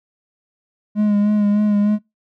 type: tone with vibrato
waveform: triangle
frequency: 207.7 Hz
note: G#3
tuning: in tune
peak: -11 dBFS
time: 0.95-1.99 s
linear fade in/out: 50 ms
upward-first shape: sine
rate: 3.3 Hz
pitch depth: 29 cents each way
effects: noise-tail reverb RT60 0.2 s tail -24 dB re dry